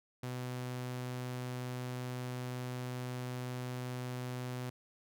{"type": "tone", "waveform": "sawtooth", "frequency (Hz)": 125.4, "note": "B2", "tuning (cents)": 27, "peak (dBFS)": -34, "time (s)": [0.23, 4.7], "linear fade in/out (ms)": 5, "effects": []}